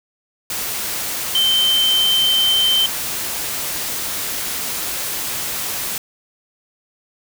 sine tone in noise, 3105 Hz, G7, 17 cents flat, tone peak -13 dBFS, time 1.35-2.86 s, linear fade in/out 2 ms, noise white, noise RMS -24 dBFS, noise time 0.5-5.98 s, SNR +8 dB, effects none

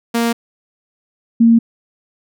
sawtooth / sine tone pair in turn, 233.1 / 230.3 Hz, A#3 / A#3, 0 / -21 cents, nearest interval unison, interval 21 cents, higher first, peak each -10 / -6 dBFS, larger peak second, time 0.14-0.33 / 1.4-1.59 s, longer neither, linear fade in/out 10 ms, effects none

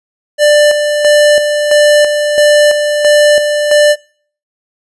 square tone with tremolo, 592 Hz, D5, 14 cents sharp, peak -5 dBFS, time 0.38-3.96 s, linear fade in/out 50 ms, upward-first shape square, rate 1.5 Hz, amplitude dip 50%, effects noise-tail reverb RT60 0.5 s tail -24 dB re dry + resampled to 24000 Hz

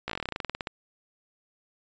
slowing click train, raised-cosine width 0.3 ms, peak -15 dBFS, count 18, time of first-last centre 0.08-0.672 s, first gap 16 ms, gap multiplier 1.09, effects resampled to 16000 Hz

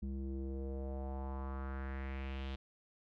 square tone with low-pass filter sweep, 67 Hz, C2, 42 cents sharp, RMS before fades -41 dBFS, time 0.02-2.56 s, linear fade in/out 10 ms, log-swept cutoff 240 to 3500 Hz, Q 2.9, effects none

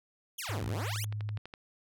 10% pulse exponential two-way sweep, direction down then up, 3586 to 49.01 to 3586 Hz, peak -28 dBFS, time 0.38-1.05 s, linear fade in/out 10 ms, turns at 0.65 s
sine tone with pitch glide, 103.2 to 105.37 Hz, G#2 to G#2, -10 to +26 cents, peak -33 dBFS, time 0.49-1.38 s, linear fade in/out 5 ms, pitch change +36 cents, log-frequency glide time 0.82-1 s
click train, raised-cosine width 0.3 ms, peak -28 dBFS, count 8, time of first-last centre 0.96-1.539 s, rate 12.1 Hz
effects none

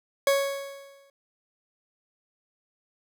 40% pulse tone with exponential decay, 554.4 Hz, C#5, in tune, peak -17 dBFS, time 0.27-1.1 s, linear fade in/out 2 ms, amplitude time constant 180 ms, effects none

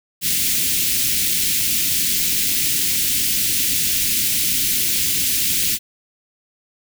white band-stop noise, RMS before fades -19 dBFS, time 0.21-5.79 s, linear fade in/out 50 ms, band 320 to 2200 Hz, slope 24 dB/octave, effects none

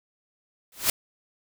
white noise with exponential growth, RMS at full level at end -18 dBFS, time 0.72-0.9 s, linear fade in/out 2 ms, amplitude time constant 38 ms, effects none

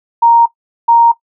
sine tone pair in turn, 932.3 / 932.3 Hz, A#5 / A#5, 0 / 0 cents, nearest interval unison, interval 0 cents, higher neither, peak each -4 dBFS, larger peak neither, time 0.22-0.46 / 0.88-1.12 s, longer neither, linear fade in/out 10 ms, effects noise-tail reverb RT60 0.1 s tail -17 dB re dry

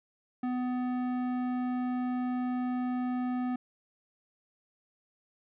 triangle tone with tanh clipping, 250 Hz, B3, 21 cents sharp, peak -31 dBFS, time 0.43-3.56 s, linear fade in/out 5 ms, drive 18 dB, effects none

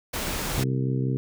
pink noise, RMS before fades -29 dBFS, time 0.13-0.64 s, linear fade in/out 10 ms
harmonic tone, 65.41 Hz, C2, in tune, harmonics 2 / 3 / 4 / 5 / 6 / 7, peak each -24 / -33 / -31 / -36 / -35 / -38 dBFS, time 0.58-1.17 s, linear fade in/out 0 ms
effects none

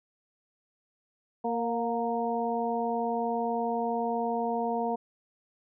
harmonic tone with a mistuned harmonic, 232.3 Hz, A#3, 6 cents flat, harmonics 1 / 2 / 3 / 4, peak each -33 / -32 / -31 / -34 dBFS, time 1.44-4.96 s, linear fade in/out 10 ms, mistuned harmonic 3, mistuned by +27 cents, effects none

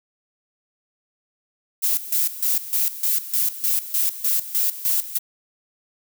violet noise with tremolo, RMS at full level -20 dBFS, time 1.82-5.19 s, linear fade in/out 20 ms, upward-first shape square, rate 3.3 Hz, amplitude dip 80%, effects none

